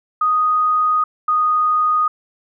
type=tone pair in turn; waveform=sine; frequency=1244 / 1239.1 Hz; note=D#6 / D#6; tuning=-1 / -8 cents; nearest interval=unison; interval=7 cents; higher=first; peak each=-13 dBFS; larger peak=neither; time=0.21-1.04 / 1.28-2.08 s; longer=first; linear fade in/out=5 ms; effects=none